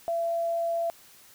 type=tone; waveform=sine; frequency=674 Hz; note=E5; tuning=38 cents sharp; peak=-25 dBFS; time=0.08-0.9 s; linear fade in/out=0 ms; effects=white hiss -54 dBFS RMS until 1.34 s